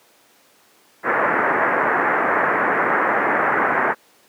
white low-pass noise, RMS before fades -18 dBFS, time 1.03-3.95 s, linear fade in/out 50 ms, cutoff 1900 Hz, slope 48 dB/octave, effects pink hiss -54 dBFS RMS until 4.28 s + high-pass 300 Hz 12 dB/octave

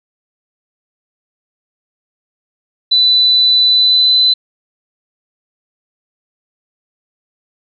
sine tone with pitch glide, 3989 to 4021 Hz, B7 to B7, +17 to +30 cents, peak -7 dBFS, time 2.91-4.34 s, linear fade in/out 10 ms, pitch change +13 cents, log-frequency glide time 3.67-4.16 s, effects none

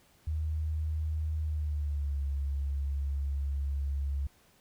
sine tone with pitch glide, 77.78 to 69.7 Hz, D#2 to C#2, 0 to +10 cents, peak -29 dBFS, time 0.27-4.27 s, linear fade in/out 5 ms, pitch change -190 cents, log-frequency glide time 1.41-2.21 s, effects pink hiss -64 dBFS RMS until 4.6 s

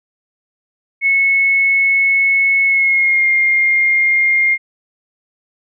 sine tone with pitch glide, 2196 to 2121 Hz, C#7 to C7, -17 to +23 cents, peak -10 dBFS, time 1.01-4.58 s, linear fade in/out 50 ms, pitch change -60 cents, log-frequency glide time 2.65-3.27 s, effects none

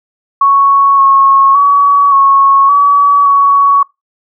sine tone with pitch steps, 1109 / 1094 / 1132 / 1100 / 1139 / 1121 Hz, C#6 / C#6 / C#6 / C#6 / C#6 / C#6, 0 / -23 / +36 / -14 / +47 / +19 cents, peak -4 dBFS, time 0.41-3.83 s, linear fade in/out 5 ms, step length 570 ms, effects noise-tail reverb RT60 0.2 s tail -23 dB re dry

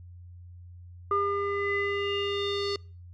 square tone with low-pass filter sweep, 402.3 Hz, G4, 45 cents sharp, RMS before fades -29 dBFS, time 1.11-2.76 s, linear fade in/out 2 ms, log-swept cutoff 1200 to 4600 Hz, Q 5.7, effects noise-tail reverb RT60 0.4 s tail -25 dB re dry + added 88 Hz sine -44 dBFS peak until 3.13 s

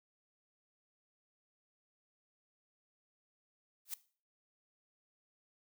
blue noise with exponential growth, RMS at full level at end -34 dBFS, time 3.85-3.94 s, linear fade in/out 5 ms, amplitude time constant 18 ms, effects noise-tail reverb RT60 0.4 s tail -18 dB re dry

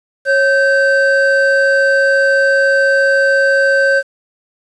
triangle tone pair together, 548.7 / 1552 Hz, C#5 / G6, -18 / -18 cents, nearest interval octave + tritone, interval 1800 cents, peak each -10 dBFS, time 0.25-4.03 s, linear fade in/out 50 ms, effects resampled to 22050 Hz + 7-bit

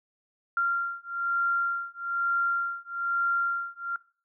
sine beating tone pair, 1384 / 1385.1 Hz, F6 / F6, -16 / -15 cents, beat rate 1.1 Hz, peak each -28 dBFS, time 0.57-3.96 s, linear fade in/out 2 ms, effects noise-tail reverb RT60 0.4 s tail -21 dB re dry

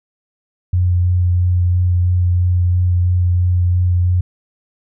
sine tone with vibrato, 89.3 Hz, F2, 39 cents sharp, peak -11 dBFS, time 0.73-4.21 s, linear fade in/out 5 ms, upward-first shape sine, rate 3 Hz, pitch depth 13 cents each way, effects none

